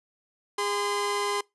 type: tone pair together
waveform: sawtooth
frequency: 407.7 / 1027.3 Hz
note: G#4 / C6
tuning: -32 / -32 cents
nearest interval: octave + major third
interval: 1600 cents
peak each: -25 dBFS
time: 0.58-1.41 s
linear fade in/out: 5 ms
effects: noise-tail reverb RT60 0.2 s tail -24 dB re dry + resampled to 24000 Hz